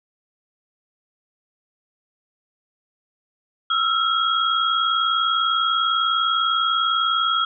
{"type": "tone cluster", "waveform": "sine", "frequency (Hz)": [1305, 1365, 3294], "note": ["E6", "F6", "G#7"], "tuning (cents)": [-18, -40, -15], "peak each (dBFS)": -22, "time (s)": [3.7, 7.45], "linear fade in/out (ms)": 5, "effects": []}